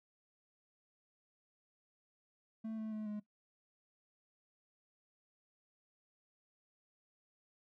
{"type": "tone with pitch steps", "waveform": "triangle", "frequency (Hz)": [221.5, 218.6, 215, 209.7], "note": ["A3", "A3", "A3", "G#3"], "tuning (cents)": [12, -11, -40, 17], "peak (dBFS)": -37, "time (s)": [2.64, 3.2], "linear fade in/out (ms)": 10, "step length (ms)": 140, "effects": ["noise-tail reverb RT60 0.1 s tail -17 dB re dry"]}